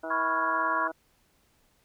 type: harmonic tone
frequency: 161.7 Hz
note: E3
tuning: 33 cents flat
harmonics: 2 / 3 / 4 / 5 / 6 / 7 / 8 / 9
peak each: -39 / -45 / -35 / -45 / -43 / -52 / -47 / -42 dBFS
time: 0.03-0.92 s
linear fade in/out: 10 ms
type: chord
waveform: sine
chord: C# dominant seventh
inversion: third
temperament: equal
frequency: 987.8 / 1108.7 / 1396.9 / 1661.2 Hz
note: B5 / C#6 / E#6 / G#6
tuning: 0 / 0 / 0 / 0 cents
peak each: -30 / -29 / -31 / -33 dBFS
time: 0.1-0.88 s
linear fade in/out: 10 ms
effects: pink hiss -67 dBFS RMS until 1.84 s

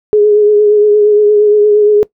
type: tone with vibrato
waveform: sine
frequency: 418.6 Hz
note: G#4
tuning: 14 cents sharp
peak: -4 dBFS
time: 0.13-2.03 s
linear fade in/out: 0 ms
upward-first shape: triangle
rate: 8.6 Hz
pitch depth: 32 cents each way
effects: noise-tail reverb RT60 0.1 s tail -20 dB re dry

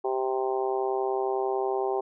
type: harmonic tone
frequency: 130.81 Hz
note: C3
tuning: in tune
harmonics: 3 / 4 / 5 / 6 / 7 / 8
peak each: -27 / -36 / -35 / -31 / -37 / -40 dBFS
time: 0.04-2.01 s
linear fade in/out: 10 ms
effects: none

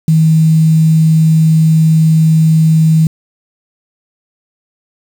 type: tone with quantisation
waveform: sine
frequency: 159.4 Hz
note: D#3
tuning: 42 cents sharp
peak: -5 dBFS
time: 0.08-3.07 s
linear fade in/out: 2 ms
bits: 5
effects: none

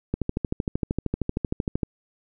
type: click train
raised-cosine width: 3 ms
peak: -11 dBFS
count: 23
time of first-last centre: 0.14-1.832 s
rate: 13 Hz
effects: none

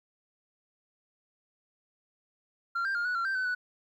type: tone with pitch steps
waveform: sine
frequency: 1380 / 1582 / 1411 / 1472 / 1369 / 1566 / 1515 / 1481 Hz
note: F6 / G6 / F6 / F#6 / F6 / G6 / F#6 / F#6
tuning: -21 / +15 / +17 / -9 / -35 / -2 / +40 / +1 cents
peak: -25 dBFS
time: 2.75-3.55 s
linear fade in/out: 10 ms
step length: 100 ms
effects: tanh soft clip ceiling -27 dBFS + 11-bit

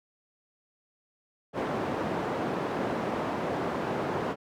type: band-pass noise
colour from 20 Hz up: white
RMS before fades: -31 dBFS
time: 1.53-4.36 s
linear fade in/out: 50 ms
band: 140 to 740 Hz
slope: 12 dB/octave
effects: none

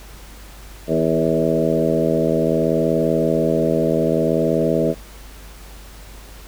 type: harmonic tone with a mistuned harmonic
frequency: 80.6 Hz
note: E2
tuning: 38 cents flat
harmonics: 2 / 3 / 4 / 5 / 6 / 7 / 8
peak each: -23 / -23 / -23 / -23 / -23 / -23 / -23 dBFS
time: 0.87-4.95 s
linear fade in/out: 50 ms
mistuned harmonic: 5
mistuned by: +21 cents
effects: added 50 Hz sine -38 dBFS peak until 6.47 s + pink hiss -43 dBFS RMS until 6.47 s

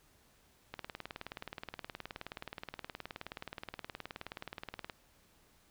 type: click train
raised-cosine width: 0.3 ms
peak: -25 dBFS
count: 80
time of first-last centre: 0.74-4.898 s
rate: 19 Hz
effects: pink hiss -67 dBFS RMS until 5.7 s

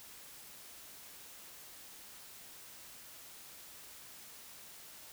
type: silence
effects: white hiss -53 dBFS RMS until 5.12 s

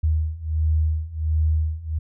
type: beating tone pair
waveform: sine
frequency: 77.6 / 79 Hz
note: D#2 / D#2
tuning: -4 / +27 cents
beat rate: 1.4 Hz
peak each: -23 / -21 dBFS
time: 0.03-1.99 s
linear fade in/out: 10 ms
effects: none

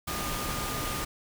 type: tone in noise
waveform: sine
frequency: 1216 Hz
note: D#6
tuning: 40 cents flat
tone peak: -38 dBFS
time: 0.07-1.05 s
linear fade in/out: 10 ms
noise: pink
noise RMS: -33 dBFS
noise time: 0.07-1.05 s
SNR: -8 dB
effects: none

